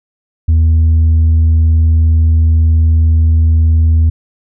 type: tone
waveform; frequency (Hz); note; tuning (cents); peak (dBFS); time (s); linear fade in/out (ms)
sine; 80.5; E2; -41; -3; 0.48-4.1; 10
effects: tanh soft clip ceiling -5 dBFS